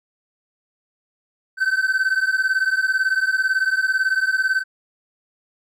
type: beating tone pair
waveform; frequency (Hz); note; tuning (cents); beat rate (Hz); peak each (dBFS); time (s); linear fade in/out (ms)
triangle; 1527 / 1545; G6 / G6; -46 / -26; 18; -18 / -19; 1.57-4.64; 50
effects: none